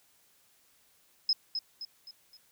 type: tone with echo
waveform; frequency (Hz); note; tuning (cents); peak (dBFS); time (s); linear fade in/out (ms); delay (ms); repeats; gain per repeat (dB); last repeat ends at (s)
sine; 5120; D#8; +49; -23; 1.29-1.33; 2; 260; 4; -7; 2.37
effects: white hiss -66 dBFS RMS until 2.51 s